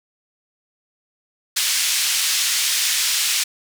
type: band-pass noise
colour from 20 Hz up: white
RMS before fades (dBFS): -20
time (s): 1.56-3.44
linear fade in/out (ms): 10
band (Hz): 2300 to 7500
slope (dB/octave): 12
effects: none